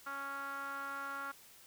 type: tone with band-pass filter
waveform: sawtooth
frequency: 277.2 Hz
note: C#4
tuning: in tune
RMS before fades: -42 dBFS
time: 0.06-1.32 s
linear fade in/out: 10 ms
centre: 1300 Hz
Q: 7.6
effects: white hiss -59 dBFS RMS until 1.66 s